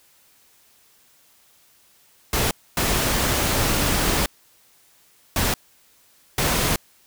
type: noise bursts at uneven times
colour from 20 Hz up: pink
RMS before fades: -21 dBFS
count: 4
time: 2.33-2.51 / 2.77-4.26 / 5.36-5.54 / 6.38-6.76 s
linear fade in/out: 2 ms
effects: white hiss -57 dBFS RMS until 7.06 s